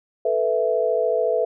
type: chord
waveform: sine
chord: A suspended second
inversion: none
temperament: equal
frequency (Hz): 440 / 493.9 / 659.3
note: A4 / B4 / E5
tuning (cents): 0 / 0 / 0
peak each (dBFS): -23 / -22 / -22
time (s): 0.25-1.45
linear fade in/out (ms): 5
effects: none